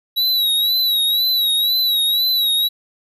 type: tone with vibrato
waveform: square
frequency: 3888 Hz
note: B7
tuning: 28 cents flat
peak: -15 dBFS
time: 0.16-2.69 s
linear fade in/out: 20 ms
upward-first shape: sine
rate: 2 Hz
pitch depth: 67 cents each way
effects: none